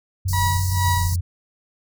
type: tone with pitch glide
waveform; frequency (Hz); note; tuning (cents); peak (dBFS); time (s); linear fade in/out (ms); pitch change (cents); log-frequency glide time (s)
sine; 92.5 to 88.89; F#2 to F2; 0 to +31; -19; 0.25-1.21; 10; -69; 0.84-1.04
type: band-stop noise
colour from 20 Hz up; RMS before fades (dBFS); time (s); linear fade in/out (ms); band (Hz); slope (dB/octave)
pink; -28; 0.28-1.16; 5; 180 to 4400; 96
type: tone with tremolo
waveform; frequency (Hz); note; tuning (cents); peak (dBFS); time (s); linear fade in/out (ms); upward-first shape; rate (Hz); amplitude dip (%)
35% pulse; 966; B5; -39; -18; 0.33-1.14; 2; sine; 2.2; 90
effects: none